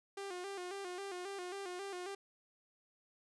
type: tone with vibrato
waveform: sawtooth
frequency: 376.9 Hz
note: F#4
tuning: 32 cents sharp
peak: -38 dBFS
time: 0.17-2.15 s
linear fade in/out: 5 ms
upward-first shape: square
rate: 3.7 Hz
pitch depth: 85 cents each way
effects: resampled to 24000 Hz